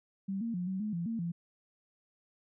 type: tone with pitch steps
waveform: sine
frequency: 194.4 / 230.6 / 178.3 / 189.2 / 212.7 / 170.3 / 227.8 / 170.3 Hz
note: G3 / A#3 / F3 / F#3 / G#3 / F3 / A#3 / F3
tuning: -14 / -19 / +36 / +39 / +42 / -43 / -40 / -43 cents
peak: -32 dBFS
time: 0.28-1.32 s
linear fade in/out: 10 ms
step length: 130 ms
effects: none